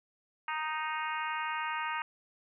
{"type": "harmonic tone", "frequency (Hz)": 310.8, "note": "D#4", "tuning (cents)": -2, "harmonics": [3, 4, 5, 6, 7, 8, 9], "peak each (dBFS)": [-36, -38, -40, -42, -43, -44, -45], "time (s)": [0.48, 2.02], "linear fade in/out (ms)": 2, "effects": []}